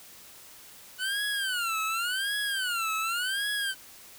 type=tone with vibrato; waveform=25% pulse; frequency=1472 Hz; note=F#6; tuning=9 cents flat; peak=-24 dBFS; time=0.98-3.75 s; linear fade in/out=50 ms; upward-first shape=sine; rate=0.89 Hz; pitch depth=220 cents each way; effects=white hiss -50 dBFS RMS until 4.18 s